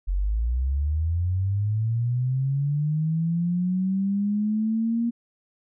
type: linear sweep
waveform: sine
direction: up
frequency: 43.4 to 236.5 Hz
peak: -21 dBFS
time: 0.07-5.11 s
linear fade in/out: 20 ms
effects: none